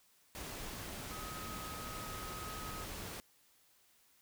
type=tone in noise; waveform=sine; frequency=1265 Hz; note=D#6; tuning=28 cents sharp; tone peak=-47 dBFS; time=1.11-2.84 s; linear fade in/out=0 ms; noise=pink; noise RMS=-45 dBFS; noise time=0.35-3.2 s; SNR=-5 dB; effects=white hiss -69 dBFS RMS until 4.21 s